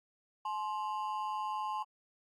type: ring-modulated tone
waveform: triangle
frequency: 953 Hz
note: A#5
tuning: 38 cents sharp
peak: -29 dBFS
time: 0.45-1.83 s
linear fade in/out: 5 ms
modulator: 97.7 Hz
effects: AAC 48 kbps

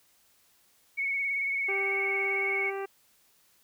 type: tone with vibrato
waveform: sine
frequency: 2217 Hz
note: C#7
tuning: in tune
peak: -27 dBFS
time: 0.97-2.71 s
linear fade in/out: 20 ms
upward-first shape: sine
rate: 18 Hz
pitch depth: 29 cents each way
type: harmonic tone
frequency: 392 Hz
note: G4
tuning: in tune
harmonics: 1 / 2 / 3 / 4 / 5 / 6 / 7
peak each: -33 / -39 / -43 / -45 / -47 / -49 / -50 dBFS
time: 1.68-2.86 s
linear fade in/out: 10 ms
effects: white hiss -65 dBFS RMS until 3.63 s

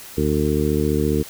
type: harmonic tone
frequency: 74.8 Hz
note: D2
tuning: 32 cents sharp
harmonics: 1 / 2 / 3 / 4 / 5 / 6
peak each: -24 / -24 / -24 / -24 / -24 / -24 dBFS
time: 0.17-1.23 s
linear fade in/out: 10 ms
effects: white hiss -39 dBFS RMS until 1.29 s

